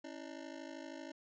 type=ring-modulated tone; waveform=25% pulse; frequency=300 Hz; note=D4; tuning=37 cents sharp; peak=-39 dBFS; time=0.04-1.12 s; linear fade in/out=5 ms; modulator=26.4 Hz; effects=resampled to 16000 Hz